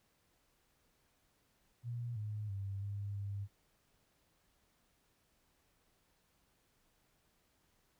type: tone with pitch steps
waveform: sine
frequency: 119.3 / 105.9 / 98.3 / 100.9 / 100 Hz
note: A#2 / G#2 / G2 / G#2 / G2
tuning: +41 / +34 / +5 / -49 / +35 cents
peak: -38 dBFS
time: 1.83-3.48 s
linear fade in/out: 50 ms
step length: 330 ms
effects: pink hiss -75 dBFS RMS until 7.99 s